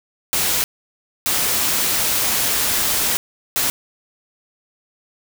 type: noise bursts at uneven times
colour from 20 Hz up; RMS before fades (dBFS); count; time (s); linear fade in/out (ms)
white; -19; 3; 0.33-0.64 / 1.26-3.17 / 3.56-3.7; 0
effects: none